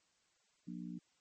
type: harmonic tone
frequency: 59.5 Hz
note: A#1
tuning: 36 cents sharp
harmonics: 3 / 4 / 5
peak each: -45 / -47 / -49 dBFS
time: 0.67-0.99 s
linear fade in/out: 10 ms
effects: white hiss -75 dBFS RMS until 1.2 s + MP3 32 kbps